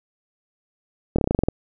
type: slowing click train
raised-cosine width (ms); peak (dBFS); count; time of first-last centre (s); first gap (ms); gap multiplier
2; -6; 10; 1.16-1.486; 25; 1.09
effects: none